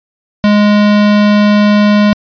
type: tone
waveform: square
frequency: 207.7 Hz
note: G#3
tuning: in tune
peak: -6 dBFS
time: 0.44-2.13 s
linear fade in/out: 0 ms
effects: resampled to 11025 Hz